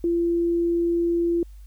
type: tone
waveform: sine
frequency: 341.1 Hz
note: F4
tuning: 41 cents flat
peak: -19 dBFS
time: 0.04-1.43 s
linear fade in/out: 2 ms
effects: added 50 Hz sine -40 dBFS peak until 1.66 s + white hiss -63 dBFS RMS until 1.66 s